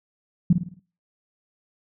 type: tone with echo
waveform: sine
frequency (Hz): 175.3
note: F3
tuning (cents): +7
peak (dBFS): -11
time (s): 0.5-0.53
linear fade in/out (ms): 5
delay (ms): 53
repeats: 5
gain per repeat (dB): -7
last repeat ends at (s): 0.795
effects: noise-tail reverb RT60 0.4 s tail -22 dB re dry